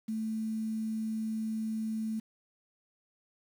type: tone with quantisation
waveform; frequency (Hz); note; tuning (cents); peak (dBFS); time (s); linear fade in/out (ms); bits
sine; 220; A3; 0; -31; 0.08-2.2; 10; 9
effects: none